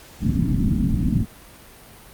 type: low-pass noise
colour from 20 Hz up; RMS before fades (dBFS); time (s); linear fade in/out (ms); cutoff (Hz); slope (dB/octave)
white; -20; 0.2-1.26; 50; 270; 48
effects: pink hiss -45 dBFS RMS until 2.13 s + Opus 48 kbps